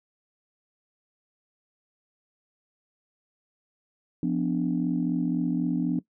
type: chord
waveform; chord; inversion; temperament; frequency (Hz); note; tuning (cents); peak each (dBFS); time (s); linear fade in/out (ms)
sine; B diminished; second; equal with one note detuned; 174.61 / 249.8 / 293.7; F3 / B3 / D4; 0 / +20 / 0; -27; 4.23-5.99; 2
effects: noise-tail reverb RT60 0.1 s tail -19 dB re dry + tanh soft clip ceiling -15 dBFS